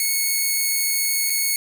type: tone with dropouts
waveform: 5% pulse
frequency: 2203 Hz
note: C#7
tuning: 11 cents flat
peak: -9 dBFS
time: 0-1.56 s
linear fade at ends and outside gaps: 1 ms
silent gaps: 1.298-1.302 s
effects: none